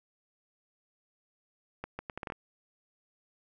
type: accelerating click train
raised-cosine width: 0.5 ms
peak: -22 dBFS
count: 8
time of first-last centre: 1.84-2.322 s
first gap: 150 ms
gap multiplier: 0.72
effects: none